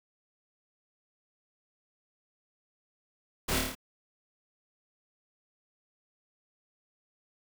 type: noise with echo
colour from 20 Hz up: pink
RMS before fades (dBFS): -31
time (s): 3.48-3.59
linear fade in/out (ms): 10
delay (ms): 27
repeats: 6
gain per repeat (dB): -2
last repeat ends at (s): 3.752
effects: none